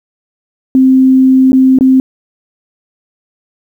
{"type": "tone with dropouts", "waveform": "sine", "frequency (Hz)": 261.6, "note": "C4", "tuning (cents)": 0, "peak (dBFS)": -3, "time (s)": [0.75, 2], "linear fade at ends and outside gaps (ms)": 1, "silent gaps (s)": [[1.52, 1.53], [1.787, 1.809]], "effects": ["7-bit"]}